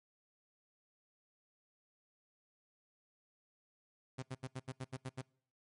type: tone bursts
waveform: sawtooth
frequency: 130.4 Hz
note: C3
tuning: 5 cents flat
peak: -36 dBFS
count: 9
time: 4.18-5.218 s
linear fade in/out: 10 ms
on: 46 ms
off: 78 ms
effects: noise-tail reverb RT60 0.6 s tail -25 dB re dry + MP3 48 kbps